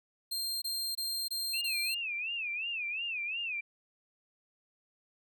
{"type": "tone bursts", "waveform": "sawtooth", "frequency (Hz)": 4186, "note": "C8", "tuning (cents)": 0, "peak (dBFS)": -30, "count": 5, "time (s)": [0.31, 1.948], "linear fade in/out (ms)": 10, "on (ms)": 310, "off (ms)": 22}
{"type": "tone with vibrato", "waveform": "sine", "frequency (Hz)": 2577, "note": "E7", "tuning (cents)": -40, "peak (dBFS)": -33, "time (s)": [1.53, 3.61], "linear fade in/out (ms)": 10, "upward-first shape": "sine", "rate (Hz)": 2.8, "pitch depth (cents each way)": 160}
{"effects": []}